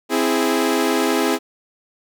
sawtooth chord, C augmented, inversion none, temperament equal, 261.6 / 329.6 / 415.3 Hz, C4 / E4 / G#4, 0 / 0 / 0 cents, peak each -17 dBFS, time 0.09-1.39 s, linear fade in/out 50 ms, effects none

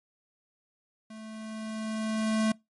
square tone with level ramp, 218.8 Hz, A3, 9 cents flat, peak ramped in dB -43 to -23 dBFS, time 1.1-2.52 s, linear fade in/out 5 ms, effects noise-tail reverb RT60 0.2 s tail -23 dB re dry + MP3 48 kbps

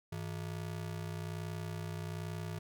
square ring-modulated tone, 131 Hz, C3, 2 cents sharp, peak -36 dBFS, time 0.12-2.59 s, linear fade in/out 5 ms, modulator 30.6 Hz, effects none

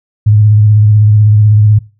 sine tone with vibrato, 105.9 Hz, G#2, 34 cents sharp, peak -3 dBFS, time 0.26-1.79 s, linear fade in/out 10 ms, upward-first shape triangle, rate 16 Hz, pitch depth 45 cents each way, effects noise-tail reverb RT60 0.3 s tail -19 dB re dry

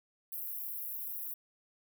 pink high-pass noise, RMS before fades -40 dBFS, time 0.32-1.34 s, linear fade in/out 5 ms, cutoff 12000 Hz, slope 48 dB/octave, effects none

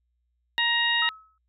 harmonic tone, 940 Hz, A#5, 14 cents sharp, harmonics 1 / 2 / 3 / 4, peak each -31 / -24 / -27 / -27 dBFS, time 0.58-1.09 s, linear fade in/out 0 ms
sine tone with exponential decay, 1290 Hz, E6, 38 cents flat, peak -29 dBFS, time 1.02-1.38 s, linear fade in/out 2 ms, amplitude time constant 77 ms
effects added 60 Hz sine -70 dBFS peak until 1.48 s

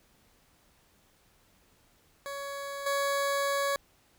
20% pulse tone with level steps, 560 Hz, C#5, 18 cents sharp, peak -31 / -22 dBFS, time 2.26-3.76 s, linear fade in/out 0 ms, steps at 2.86 s, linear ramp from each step 5 ms, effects pink hiss -65 dBFS RMS until 4.18 s

